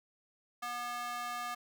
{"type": "tone with high-pass filter", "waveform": "square", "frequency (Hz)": 242.1, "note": "B3", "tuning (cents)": -34, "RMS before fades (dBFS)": -39, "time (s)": [0.62, 1.55], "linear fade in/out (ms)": 10, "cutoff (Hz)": 1000, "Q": 3.3, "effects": []}